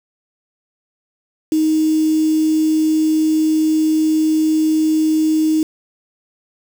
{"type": "tone with quantisation", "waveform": "sine", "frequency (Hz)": 313.1, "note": "D#4", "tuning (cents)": 11, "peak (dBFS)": -12, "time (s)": [1.52, 5.63], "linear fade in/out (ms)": 2, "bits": 5, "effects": []}